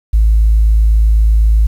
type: tone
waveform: sine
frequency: 54 Hz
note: A1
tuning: 32 cents flat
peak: -5 dBFS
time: 0.13-1.67 s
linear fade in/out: 10 ms
effects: tanh soft clip ceiling -2 dBFS + 7-bit